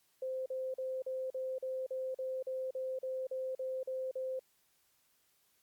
sine tone bursts, 520 Hz, C5, 11 cents flat, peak -35 dBFS, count 15, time 0.22-4.394 s, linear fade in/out 5 ms, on 240 ms, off 41 ms, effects white hiss -73 dBFS RMS until 5.62 s + Opus 48 kbps

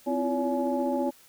sine tone cluster, 258.9 / 327.7 / 342.4 / 568 / 846 Hz, C4 / E4 / F4 / C#5 / G#5, -18 / -10 / -34 / +42 / +32 cents, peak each -28 / -36 / -32 / -29 / -32 dBFS, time 0.06-1.11 s, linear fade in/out 20 ms, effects tanh soft clip ceiling -14 dBFS + white hiss -56 dBFS RMS until 1.28 s

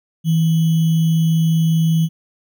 sine tone with sample-and-hold, 162.3 Hz, E3, 27 cents flat, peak -12 dBFS, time 0.24-2.09 s, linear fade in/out 50 ms, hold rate 3150 Hz, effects none

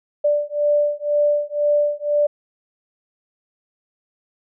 sine beating tone pair, 587 / 589 Hz, D5 / D5, -1 / +5 cents, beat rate 2 Hz, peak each -19 dBFS, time 0.24-2.27 s, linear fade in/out 10 ms, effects none

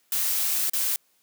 blue noise with dropouts, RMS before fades -25 dBFS, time 0.12-0.96 s, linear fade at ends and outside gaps 1 ms, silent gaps 0.697-0.734 s, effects white hiss -66 dBFS RMS until 1.22 s + high-pass 150 Hz 12 dB/octave

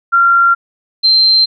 sine tone pair in turn, 1379 / 4132 Hz, F6 / C8, -22 / -22 cents, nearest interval octave + perfect fifth, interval 1900 cents, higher second, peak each -6 dBFS, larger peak neither, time 0.12-0.55 / 1.03-1.46 s, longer neither, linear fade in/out 20 ms, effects none

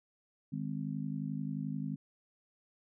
harmonic tone, 51.4 Hz, G#1, 17 cents flat, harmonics 3 / 4 / 5, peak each -38 / -39 / -40 dBFS, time 0.52-1.96 s, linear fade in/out 10 ms, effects none

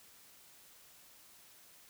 silence, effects white hiss -60 dBFS RMS until 1.89 s

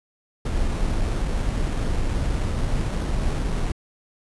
brown noise with sample-and-hold, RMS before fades -23 dBFS, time 0.45-3.72 s, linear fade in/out 5 ms, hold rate 4900 Hz, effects resampled to 24000 Hz

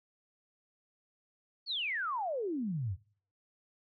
sine exponential sweep, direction down, 4598 to 82.41 Hz, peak -32 dBFS, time 1.66-2.97 s, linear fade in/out 50 ms, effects noise-tail reverb RT60 0.5 s tail -23 dB re dry

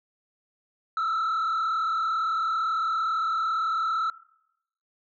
sine tone with frequency modulation, 1318.5 Hz, E6, in tune, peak -21 dBFS, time 0.97-4.1 s, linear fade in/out 2 ms, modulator 37.8 Hz, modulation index 1.1, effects noise-tail reverb RT60 0.8 s tail -23 dB re dry + tanh soft clip ceiling -23 dBFS

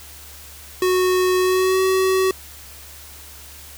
square tone with pitch glide, 367.9 to 377.8 Hz, F#4 to F#4, -10 to +36 cents, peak -16 dBFS, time 0.82-2.31 s, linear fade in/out 2 ms, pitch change +46 cents, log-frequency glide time 1.39-1.81 s, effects added 72 Hz sine -44 dBFS peak until 3.77 s + white hiss -41 dBFS RMS until 3.77 s

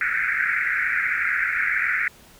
pink band-pass noise, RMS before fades -23 dBFS, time 0.01-2.08 s, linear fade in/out 2 ms, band 1400 to 2300 Hz, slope 96 dB/octave, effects pink hiss -50 dBFS RMS until 2.39 s

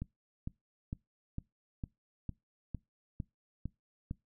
click train, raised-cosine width 5 ms, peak -25 dBFS, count 10, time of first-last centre 0.02-4.111 s, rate 2.2 Hz, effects noise-tail reverb RT60 0.2 s tail -23 dB re dry

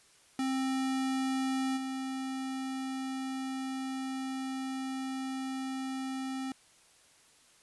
square tone with level steps, 264.2 Hz, C4, 17 cents sharp, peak -30 / -35 dBFS, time 0.39-6.52 s, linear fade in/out 2 ms, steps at 1.76 s, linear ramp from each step 20 ms, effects white hiss -62 dBFS RMS until 7.62 s + resampled to 24000 Hz

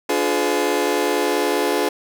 30% pulse chord, D diminished seventh, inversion none, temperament just, 293.7 / 352.4 / 422.9 / 507.5 Hz, D4 / F4 / Ab4 / Cb5, 0 / +16 / +31 / +47 cents, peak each -22 / -21 / -19 / -22 dBFS, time 0.09-1.89 s, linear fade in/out 5 ms, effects none

